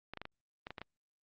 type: clicks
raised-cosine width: 0.3 ms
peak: -26 dBFS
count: 8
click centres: 0.136 / 0.173 / 0.216 / 0.254 / 0.669 / 0.706 / 0.782 / 0.816 s
effects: low-pass 4000 Hz 12 dB/octave + Opus 48 kbps